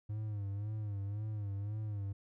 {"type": "tone with vibrato", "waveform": "triangle", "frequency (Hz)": 103.5, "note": "G#2", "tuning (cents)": -5, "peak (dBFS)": -34, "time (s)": [0.09, 2.13], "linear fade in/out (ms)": 10, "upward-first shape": "sine", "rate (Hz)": 1.9, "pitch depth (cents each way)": 81, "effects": []}